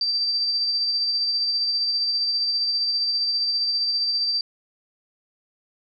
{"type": "tone with tremolo", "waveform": "sine", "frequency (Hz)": 4676, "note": "D8", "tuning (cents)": -8, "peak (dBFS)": -19, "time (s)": [0.01, 4.41], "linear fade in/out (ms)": 2, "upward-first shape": "sine", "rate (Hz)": 15, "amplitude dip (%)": 30, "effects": []}